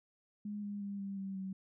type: tone with pitch steps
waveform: sine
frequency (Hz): 207.3 / 203.9 / 200.5 / 197.14 / 193.87 / 190.64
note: G#3 / G#3 / G3 / G3 / G3 / G3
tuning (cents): -3 / -32 / +39 / +10 / -19 / -48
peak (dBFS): -38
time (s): 0.45-1.53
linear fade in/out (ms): 5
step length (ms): 180
effects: none